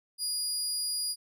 25% pulse tone, 4870 Hz, D#8, 38 cents flat, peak -25 dBFS, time 0.18-1.16 s, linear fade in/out 50 ms, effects none

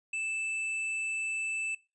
triangle tone with hard clipping, 2637 Hz, E7, in tune, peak -33 dBFS, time 0.13-1.75 s, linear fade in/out 5 ms, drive 13 dB, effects noise-tail reverb RT60 0.3 s tail -22 dB re dry + resampled to 22050 Hz

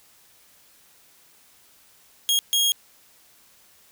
sawtooth tone bursts at uneven times, 3270 Hz, G#7, 28 cents flat, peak -15 dBFS, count 2, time 2.29-2.39 / 2.53-2.72 s, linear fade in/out 0 ms, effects white hiss -56 dBFS RMS until 3.91 s

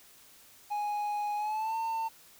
triangle tone with pitch glide, 830.6 to 900.6 Hz, G#5 to A5, 0 to +40 cents, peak -28 dBFS, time 0.7-2.09 s, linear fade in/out 20 ms, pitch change +140 cents, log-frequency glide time 1.36-1.76 s, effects white hiss -57 dBFS RMS until 2.39 s

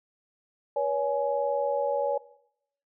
sine tone cluster, 483.2 / 564 / 837 Hz, B4 / C#5 / G#5, -38 / +30 / +13 cents, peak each -31 / -26 / -30 dBFS, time 0.76-2.18 s, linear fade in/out 5 ms, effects noise-tail reverb RT60 0.7 s tail -19 dB re dry

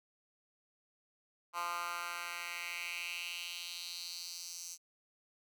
10% pulse tone with high-pass filter sweep, 173.4 Hz, F3, 12 cents flat, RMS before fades -42 dBFS, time 1.53-4.78 s, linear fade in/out 50 ms, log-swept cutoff 1100 to 6200 Hz, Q 3.2, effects none

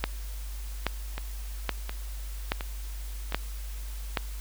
two click trains, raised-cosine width 0.3 ms, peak -9 / -18 dBFS, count 6 / 4, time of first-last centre 0.04-4.172 / 1.18-3.323 s, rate 1.21 / 1.4 Hz, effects added 50 Hz sine -34 dBFS peak until 4.4 s + white hiss -48 dBFS RMS until 4.4 s

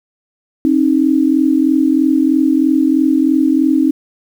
sine tone pair together, 268.8 / 311.9 Hz, C4 / D#4, +47 / +4 cents, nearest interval minor third, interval 257 cents, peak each -12 dBFS, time 0.65-3.91 s, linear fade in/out 0 ms, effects 7-bit

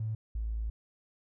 triangle tone pair in turn, 109.8 / 54.9 Hz, A2 / A1, -3 / -3 cents, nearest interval octave, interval 1200 cents, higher first, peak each -27 dBFS, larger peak neither, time 0-0.15 / 0.35-0.7 s, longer second, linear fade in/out 5 ms, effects tanh soft clip ceiling -29 dBFS

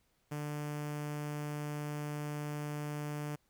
sawtooth tone with notch filter, 148.2 Hz, D3, 16 cents sharp, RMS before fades -39 dBFS, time 0.31-3.36 s, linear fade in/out 10 ms, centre 3900 Hz, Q 1.9, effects pink hiss -75 dBFS RMS until 3.49 s

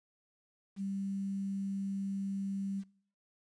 sine tone with quantisation, 196 Hz, G3, in tune, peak -34 dBFS, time 0.76-2.84 s, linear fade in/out 50 ms, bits 10, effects noise-tail reverb RT60 0.6 s tail -22 dB re dry + resampled to 22050 Hz

